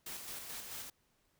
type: noise with tremolo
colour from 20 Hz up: white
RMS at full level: -44 dBFS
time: 0.06-0.9 s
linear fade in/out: 5 ms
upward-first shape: square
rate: 4.6 Hz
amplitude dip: 35%
effects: pink hiss -75 dBFS RMS until 1.39 s